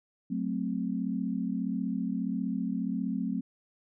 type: chord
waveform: sine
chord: F# diminished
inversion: none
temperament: equal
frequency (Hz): 185 / 220 / 261.6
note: F#3 / A3 / C4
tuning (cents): 0 / 0 / 0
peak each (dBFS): -33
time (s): 0.3-3.41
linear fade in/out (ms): 10
effects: none